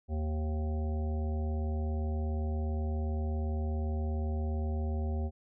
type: harmonic tone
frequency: 77.3 Hz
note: D#2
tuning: 11 cents flat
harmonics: 1 / 3 / 5 / 7 / 9 / 10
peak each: -30 / -40 / -44 / -47 / -49 / -50 dBFS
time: 0.08-5.31 s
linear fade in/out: 50 ms
effects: none